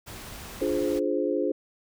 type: noise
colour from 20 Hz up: pink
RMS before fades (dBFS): -41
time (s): 0.06-1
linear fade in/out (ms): 20
type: chord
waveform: sine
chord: D half-diminished seventh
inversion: none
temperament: equal with one note detuned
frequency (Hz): 293.7 / 349.2 / 420.4 / 523.3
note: D4 / F4 / Ab4 / C5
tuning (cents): 0 / 0 / +21 / 0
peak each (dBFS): -29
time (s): 0.61-1.52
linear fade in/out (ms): 5
effects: none